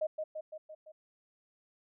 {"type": "tone with echo", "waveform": "sine", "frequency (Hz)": 622, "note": "D#5", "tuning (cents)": -1, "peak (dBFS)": -29, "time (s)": [0.01, 0.07], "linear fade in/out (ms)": 10, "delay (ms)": 170, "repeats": 5, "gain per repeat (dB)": -4, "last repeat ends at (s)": 0.92, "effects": []}